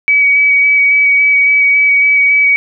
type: tone with vibrato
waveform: sine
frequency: 2272 Hz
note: C#7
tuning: 42 cents sharp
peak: -6 dBFS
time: 0.08-2.56 s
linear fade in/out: 0 ms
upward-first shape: square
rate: 3.6 Hz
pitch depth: 10 cents each way
effects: none